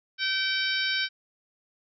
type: harmonic tone with a mistuned harmonic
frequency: 770 Hz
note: G5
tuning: 31 cents flat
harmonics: 2 / 3 / 4 / 5 / 6 / 7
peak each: -29 / -32 / -32 / -32 / -34 / -35 dBFS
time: 0.18-1.09 s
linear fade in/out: 50 ms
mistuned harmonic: 5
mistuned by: -18 cents
effects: none